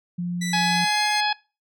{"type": "tone", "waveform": "sine", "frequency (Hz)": 175.8, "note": "F3", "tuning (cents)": 12, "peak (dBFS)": -24, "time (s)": [0.18, 0.85], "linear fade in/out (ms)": 10}
{"type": "tone with pitch glide", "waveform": "15% pulse", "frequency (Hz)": [1974, 2103], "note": ["B6", "C7"], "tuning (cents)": [-1, 8], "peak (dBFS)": -22, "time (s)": [0.41, 1.21], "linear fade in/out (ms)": 10, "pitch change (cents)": 109, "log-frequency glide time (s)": [0.61, 1.01]}
{"type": "harmonic tone", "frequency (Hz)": 840, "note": "G#5", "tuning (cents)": 19, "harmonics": [1, 2, 3, 4, 5, 6], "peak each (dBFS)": [-23, -26, -28, -29, -30, -31], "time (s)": [0.53, 1.33], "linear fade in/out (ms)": 5}
{"effects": ["noise-tail reverb RT60 0.3 s tail -22 dB re dry"]}